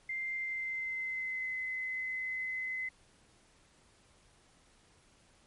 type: tone with pitch glide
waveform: sine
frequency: 2093 to 2040 Hz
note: C7 to C7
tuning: 0 to -44 cents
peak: -34 dBFS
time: 0.09-2.89 s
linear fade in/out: 5 ms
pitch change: -44 cents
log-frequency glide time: 0.35-1.55 s
effects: pink hiss -65 dBFS RMS until 5.46 s + MP3 48 kbps